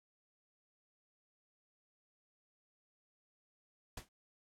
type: noise with exponential decay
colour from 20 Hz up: pink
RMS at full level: -42 dBFS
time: 3.97-4.09 s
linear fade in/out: 5 ms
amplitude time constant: 26 ms
effects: low-pass 12000 Hz 12 dB/octave